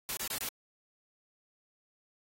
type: noise bursts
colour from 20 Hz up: white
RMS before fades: -36 dBFS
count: 4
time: 0.09-0.488 s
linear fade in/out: 0 ms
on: 80 ms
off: 26 ms
effects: AAC 48 kbps